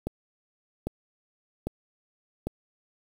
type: click train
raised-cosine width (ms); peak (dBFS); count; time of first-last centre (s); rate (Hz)
2; -16; 4; 0.07-2.47; 1.25
effects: 7-bit